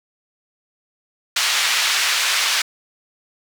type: band-pass noise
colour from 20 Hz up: white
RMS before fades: -19 dBFS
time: 1.36-2.62 s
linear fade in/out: 5 ms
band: 1300 to 4500 Hz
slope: 12 dB/octave
effects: none